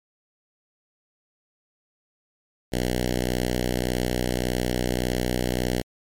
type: tone with notch filter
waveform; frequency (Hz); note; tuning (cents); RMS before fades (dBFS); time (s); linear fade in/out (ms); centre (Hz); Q
5% pulse; 61.74; B1; 0; -25; 2.72-5.82; 10; 1100; 0.82
effects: MP3 64 kbps